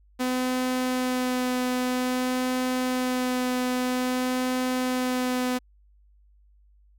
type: tone with vibrato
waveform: sawtooth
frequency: 252.9 Hz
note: B3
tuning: 41 cents sharp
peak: -20 dBFS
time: 0.19-5.59 s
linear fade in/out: 20 ms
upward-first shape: sine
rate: 0.51 Hz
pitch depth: 11 cents each way
effects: added 50 Hz sine -55 dBFS peak until 6.98 s